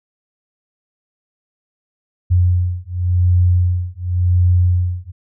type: beating tone pair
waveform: sine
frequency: 88.9 / 89.81 Hz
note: F2 / F2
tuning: +31 / +49 cents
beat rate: 0.91 Hz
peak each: -15 dBFS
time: 2.3-5.12 s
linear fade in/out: 20 ms
effects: none